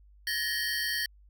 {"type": "tone cluster", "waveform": "square", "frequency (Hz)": [1723, 1872, 3135, 4468], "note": ["A6", "A#6", "G7", "C#8"], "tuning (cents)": [-37, 7, -1, 13], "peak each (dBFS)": [-37, -33, -39, -34], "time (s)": [0.27, 1.06], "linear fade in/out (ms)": 2, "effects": ["added 50 Hz sine -54 dBFS peak until 1.29 s"]}